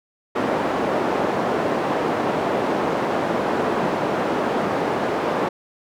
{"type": "band-pass noise", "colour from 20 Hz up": "white", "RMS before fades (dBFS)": -22, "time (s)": [0.35, 5.49], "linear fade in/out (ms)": 10, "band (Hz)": [210, 730], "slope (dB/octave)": 12, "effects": []}